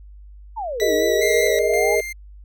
sine exponential two-way sweep, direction down then up, 944 to 297.9 to 849 Hz, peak -24 dBFS, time 0.56-1.96 s, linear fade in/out 20 ms, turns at 0.93 s
20% pulse tone with vibrato, 1958 Hz, B6, 15 cents flat, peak -20 dBFS, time 0.8-1.59 s, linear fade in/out 0 ms, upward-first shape triangle, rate 5 Hz, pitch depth 27 cents each way
sine chord, Ab suspended second, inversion none, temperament just, 415.3 / 467.2 / 623 Hz, Ab4 / Bb4 / Eb5, 0 / +4 / +2 cents, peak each -21 dBFS, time 0.81-2.01 s, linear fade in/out 10 ms
45% pulse tone with tremolo, 2105 Hz, C7, 10 cents sharp, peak -22 dBFS, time 1.21-2.13 s, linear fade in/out 10 ms, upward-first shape square, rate 1.9 Hz, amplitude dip 50%
effects added 50 Hz sine -39 dBFS peak until 2.44 s

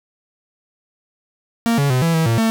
45% pulse tone with pitch steps, 231.5 / 141.4 / 127.5 / 166 / 161.9 / 114.8 / 224.4 Hz, A#3 / C#3 / C3 / E3 / E3 / A#2 / A3, -12 / +35 / -44 / +12 / -31 / -26 / +34 cents, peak -14 dBFS, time 1.66-2.5 s, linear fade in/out 0 ms, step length 120 ms, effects none

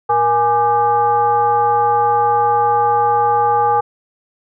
sine tone with frequency modulation, 830.6 Hz, G#5, in tune, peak -11 dBFS, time 0.09-3.81 s, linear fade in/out 10 ms, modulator 358 Hz, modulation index 0.84, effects none

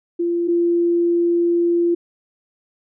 sine tone pair in turn, 343.6 / 343.6 Hz, F4 / F4, -28 / -28 cents, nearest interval unison, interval 0 cents, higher neither, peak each -17 / -14 dBFS, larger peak second, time 0.19-0.48 / 0.48-1.95 s, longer second, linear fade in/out 10 ms, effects none

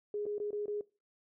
sine tone with dropouts, 415.3 Hz, G#4, in tune, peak -33 dBFS, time 0.14-0.81 s, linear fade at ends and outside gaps 2 ms, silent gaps 0.256-0.264 / 0.382-0.4 / 0.507-0.529 / 0.658-0.68 s, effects noise-tail reverb RT60 0.3 s tail -21 dB re dry

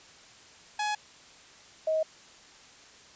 sawtooth / sine tone pair in turn, 841 / 631.9 Hz, G#5 / D#5, +22 / +27 cents, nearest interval perfect fourth, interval 495 cents, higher first, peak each -24 dBFS, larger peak neither, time 0.79-0.95 / 1.87-2.03 s, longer neither, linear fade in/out 5 ms, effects white hiss -53 dBFS RMS until 3.15 s + resampled to 16000 Hz

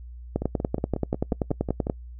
two click trains, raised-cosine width 2 ms, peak -15 / -10 dBFS, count 9 / 17, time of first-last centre 0.42-1.869 / 0.36-1.898 s, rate 5.52 / 10.4 Hz, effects noise-tail reverb RT60 0.1 s tail -25 dB re dry + added 60 Hz sine -38 dBFS peak until 2.19 s

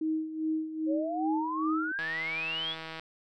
sine tone with tremolo, 315.3 Hz, D#4, 23 cents sharp, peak -26 dBFS, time 0.01-1.92 s, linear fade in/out 5 ms, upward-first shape sine, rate 2.5 Hz, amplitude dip 70%
sine exponential sweep, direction up, 530 to 3520 Hz, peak -31 dBFS, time 0.86-2.76 s, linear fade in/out 50 ms
click train, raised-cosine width 0.3 ms, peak -24 dBFS, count 163, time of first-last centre 1.99-2.996 s, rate 161 Hz
effects none

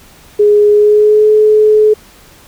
sine tone with pitch glide, 415.9 to 427.8 Hz, G#4 to A4, +2 to -49 cents, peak -4 dBFS, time 0.39-1.94 s, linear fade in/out 10 ms, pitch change +49 cents, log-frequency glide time 0.71-1.29 s, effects pink hiss -41 dBFS RMS until 2.47 s

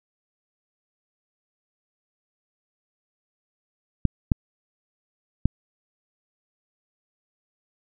clicks, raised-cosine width 5 ms, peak -5 dBFS, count 3, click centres 4.053 / 4.318 / 5.456 s, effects none

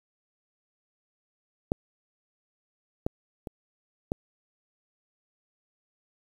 clicks, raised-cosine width 2 ms, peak -11 / -13 / -22 / -14 dBFS, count 4, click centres 1.719 / 3.065 / 3.472 / 4.119 s, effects 8-bit

